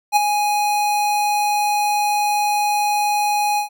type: tone with ADSR envelope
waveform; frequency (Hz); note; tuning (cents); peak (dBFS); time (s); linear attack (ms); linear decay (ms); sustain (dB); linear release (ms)
square; 830.6; G#5; 0; -10; 0.12-3.69; 44; 15; -7; 110
effects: none